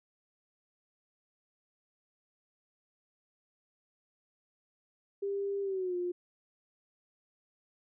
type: tone with pitch glide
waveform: sine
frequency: 398.4 to 354.9 Hz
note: G4 to F4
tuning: +28 to +28 cents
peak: -31 dBFS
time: 5.22-6.12 s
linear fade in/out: 10 ms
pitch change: -200 cents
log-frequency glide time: 5.62-5.96 s
effects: none